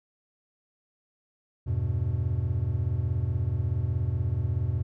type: chord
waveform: triangle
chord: E minor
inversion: none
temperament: just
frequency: 82.41 / 98.89 / 123.61 Hz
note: E2 / G2 / B2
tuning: 0 / +16 / +2 cents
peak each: -28 / -27 / -27 dBFS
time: 1.66-4.83 s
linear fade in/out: 20 ms
effects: none